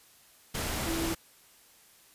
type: tone in noise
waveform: sine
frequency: 329.6 Hz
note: E4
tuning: in tune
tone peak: -32 dBFS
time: 0.86-1.14 s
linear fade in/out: 10 ms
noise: pink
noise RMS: -33 dBFS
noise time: 0.54-1.15 s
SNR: -2 dB
effects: white hiss -59 dBFS RMS until 2.14 s + resampled to 32000 Hz